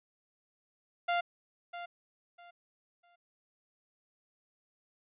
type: tone with echo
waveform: sawtooth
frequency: 697 Hz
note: F5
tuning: 4 cents flat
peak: -24 dBFS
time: 1.08-1.21 s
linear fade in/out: 10 ms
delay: 650 ms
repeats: 3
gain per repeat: -12 dB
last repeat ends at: 3.16 s
effects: resampled to 8000 Hz